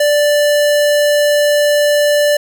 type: tone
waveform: square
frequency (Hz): 587.3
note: D5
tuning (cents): 0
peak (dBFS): -10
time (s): 0-2.37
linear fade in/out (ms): 5
effects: none